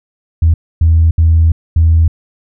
sine tone bursts at uneven times, 81.6 Hz, E2, 17 cents flat, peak -4 dBFS, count 4, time 0.42-0.54 / 0.81-1.11 / 1.18-1.52 / 1.76-2.08 s, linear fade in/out 5 ms, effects tanh soft clip ceiling -1 dBFS

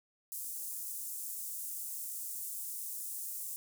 pink high-pass noise, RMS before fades -41 dBFS, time 0.32-3.56 s, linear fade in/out 0 ms, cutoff 8200 Hz, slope 24 dB/octave, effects none

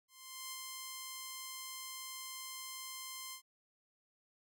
5% pulse tone with ADSR envelope, 1046.5 Hz, C6, in tune, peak -30 dBFS, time 0.08-3.42 s, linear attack 440 ms, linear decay 34 ms, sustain -2 dB, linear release 89 ms, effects none

